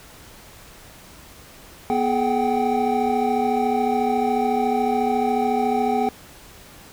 triangle tone cluster, 243.7 / 423.8 / 754 / 788 Hz, B3 / G#4 / F#5 / G5, -23 / +35 / +32 / +9 cents, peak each -22 dBFS, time 1.9-6.09 s, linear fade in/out 0 ms, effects pink hiss -45 dBFS RMS until 6.92 s

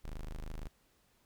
35% pulse tone, 25.98 Hz, G#0, 2 cents sharp, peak -38 dBFS, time 0.04-0.68 s, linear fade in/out 10 ms, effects pink hiss -71 dBFS RMS until 1.25 s

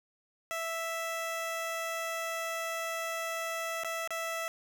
15% pulse tone with dropouts, 659.3 Hz, E5, in tune, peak -27 dBFS, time 0.51-4.48 s, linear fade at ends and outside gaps 0 ms, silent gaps 3.835-3.846 / 4.075-4.106 s, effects none

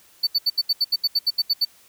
triangle tone bursts, 4500 Hz, C#8, 25 cents sharp, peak -15 dBFS, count 13, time 0.23-1.651 s, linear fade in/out 10 ms, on 41 ms, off 74 ms, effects white hiss -54 dBFS RMS until 1.88 s

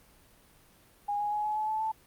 sine tone with pitch steps, 820 / 829.5 / 839.2 / 848.9 / 858.8 / 868.8 / 878.9 Hz, G#5 / G#5 / G#5 / G#5 / A5 / A5 / A5, -22 / -2 / +18 / +38 / -42 / -22 / -2 cents, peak -28 dBFS, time 1.08-1.92 s, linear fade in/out 10 ms, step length 120 ms, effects pink hiss -60 dBFS RMS until 2.06 s + Opus 32 kbps

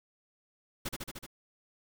pink noise with echo, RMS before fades -35 dBFS, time 0.85-0.89 s, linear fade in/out 10 ms, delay 75 ms, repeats 5, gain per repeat -2 dB, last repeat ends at 1.265 s, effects none

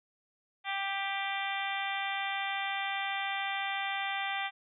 harmonic tone, 393.4 Hz, G4, 6 cents sharp, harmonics 2 / 3 / 4 / 5 / 6 / 7 / 8 / 9, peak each -36 / -42 / -41 / -38 / -39 / -45 / -43 / -43 dBFS, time 0.64-4.51 s, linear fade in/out 50 ms, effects none

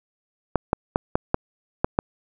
clicks, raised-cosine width 1 ms, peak -4 dBFS, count 7, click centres 0.557 / 0.731 / 0.959 / 1.155 / 1.344 / 1.845 / 1.989 s, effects none

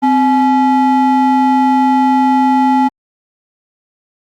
triangle ring-modulated tone, 554.4 Hz, C#5, in tune, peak -3 dBFS, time 0.02-2.89 s, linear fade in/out 20 ms, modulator 295 Hz, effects Opus 24 kbps

